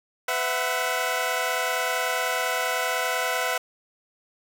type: chord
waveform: 15% pulse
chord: B suspended fourth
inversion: none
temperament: equal with one note detuned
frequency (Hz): 503.4 / 659.3 / 740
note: B4 / E5 / F#5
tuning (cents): +33 / 0 / 0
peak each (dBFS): -22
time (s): 0.28-3.58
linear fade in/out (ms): 5
effects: none